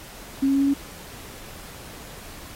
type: tone with pitch steps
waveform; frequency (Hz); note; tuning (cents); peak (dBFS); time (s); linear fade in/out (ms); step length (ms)
sine; 271.9 / 273.8 / 275.7 / 277.6 / 279.5; C#4 / C#4 / C#4 / C#4 / C#4; -33 / -21 / -9 / +3 / +14; -17; 0.42-0.74; 10; 64
effects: pink hiss -42 dBFS RMS until 2.55 s + AAC 48 kbps